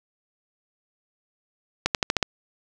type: accelerating click train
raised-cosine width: 0.2 ms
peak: -3 dBFS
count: 6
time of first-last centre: 1.86-2.228 s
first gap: 88 ms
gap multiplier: 0.91
effects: none